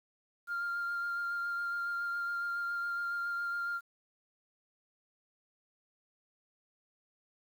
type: tone with vibrato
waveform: sine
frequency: 1396.9 Hz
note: F6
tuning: in tune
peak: -31 dBFS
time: 0.47-3.81 s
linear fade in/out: 50 ms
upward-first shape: sine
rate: 7.2 Hz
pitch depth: 13 cents each way
effects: tanh soft clip ceiling -30 dBFS + 10-bit